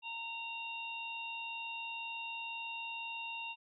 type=harmonic tone; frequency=922 Hz; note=A#5; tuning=19 cents flat; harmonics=1 / 3 / 4; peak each=-45 / -41 / -50 dBFS; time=0.02-3.56 s; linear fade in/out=50 ms; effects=none